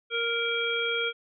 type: harmonic tone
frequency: 466.2 Hz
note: A#4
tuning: in tune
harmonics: 1 / 3 / 5 / 7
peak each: -31 / -31 / -31 / -31 dBFS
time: 0.1-1.13 s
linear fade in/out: 50 ms
effects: none